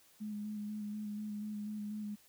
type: tone with vibrato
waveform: sine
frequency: 210 Hz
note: G#3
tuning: 19 cents sharp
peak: -38 dBFS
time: 0.2-2.16 s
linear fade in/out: 20 ms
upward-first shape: square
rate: 4.1 Hz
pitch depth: 18 cents each way
effects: white hiss -65 dBFS RMS until 2.28 s